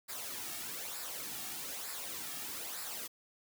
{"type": "noise with flanger", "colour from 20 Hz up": "white", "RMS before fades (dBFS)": -42, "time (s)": [0.08, 3.08], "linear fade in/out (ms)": 20, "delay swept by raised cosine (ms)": [0.32, 2.02], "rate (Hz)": 1.1, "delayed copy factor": -0.6, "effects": []}